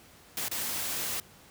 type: noise with dropouts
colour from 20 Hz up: white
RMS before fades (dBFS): -33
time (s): 0.37-1.2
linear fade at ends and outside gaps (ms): 2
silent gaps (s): 0.484-0.513
effects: pink hiss -55 dBFS RMS until 1.5 s + high-pass 60 Hz 12 dB/octave